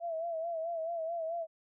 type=tone with vibrato; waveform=sine; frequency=663 Hz; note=E5; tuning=10 cents sharp; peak=-33 dBFS; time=0-1.47 s; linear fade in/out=50 ms; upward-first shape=sine; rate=4.6 Hz; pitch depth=65 cents each way; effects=none